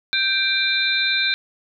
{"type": "tone cluster", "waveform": "sine", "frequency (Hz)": [1568, 2362, 3642, 4046], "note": ["G6", "D7", "A#7", "B7"], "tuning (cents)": [0, 9, -41, 41], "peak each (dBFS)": -23, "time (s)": [0.13, 1.34], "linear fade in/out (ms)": 0, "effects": []}